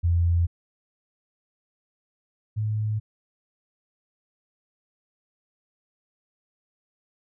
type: tone pair in turn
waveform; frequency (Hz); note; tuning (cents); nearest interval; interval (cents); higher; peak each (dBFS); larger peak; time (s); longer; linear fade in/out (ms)
sine; 85.5 / 107.48; F2 / A2; -36 / -40; major third; 396; second; -18 / -23; first; 0.03-0.47 / 2.56-3; neither; 20
effects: none